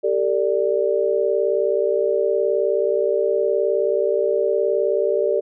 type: chord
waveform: sine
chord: G suspended second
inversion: none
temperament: equal with one note detuned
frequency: 392 / 451.1 / 587.3 Hz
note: G4 / A4 / D5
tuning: 0 / +43 / 0 cents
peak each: -21 dBFS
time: 0.03-5.41 s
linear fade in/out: 20 ms
effects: none